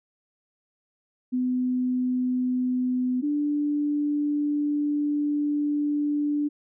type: tone pair in turn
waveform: sine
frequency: 252.1 / 293.4 Hz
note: B3 / D4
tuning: +36 / -2 cents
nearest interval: minor third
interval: 262 cents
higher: second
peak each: -22 / -22 dBFS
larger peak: neither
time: 1.32-3.22 / 3.22-6.49 s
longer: second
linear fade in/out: 20 ms
effects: none